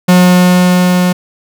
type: tone with level ramp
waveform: 45% pulse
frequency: 180.3 Hz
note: F#3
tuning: 45 cents flat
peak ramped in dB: -3 to -8 dBFS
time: 0.08-1.13 s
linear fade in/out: 10 ms
effects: none